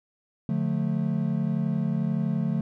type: chord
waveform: triangle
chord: D minor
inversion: none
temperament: equal with one note detuned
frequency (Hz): 146.83 / 178.28 / 220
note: D3 / F3 / A3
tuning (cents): 0 / +36 / 0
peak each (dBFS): -26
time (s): 0.49-2.61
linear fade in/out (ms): 2
effects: none